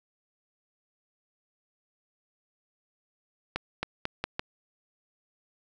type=accelerating click train; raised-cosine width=0.3 ms; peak=-13 dBFS; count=5; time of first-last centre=3.56-4.394 s; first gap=270 ms; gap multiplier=0.83; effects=none